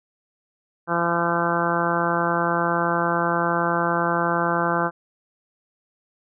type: harmonic tone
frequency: 170.6 Hz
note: F3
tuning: 40 cents flat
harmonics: 1 / 2 / 3 / 4 / 5 / 6 / 7 / 8 / 9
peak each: -28 / -28 / -28 / -28 / -28 / -28 / -28 / -28 / -28 dBFS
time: 0.87-4.91 s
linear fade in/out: 50 ms
effects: none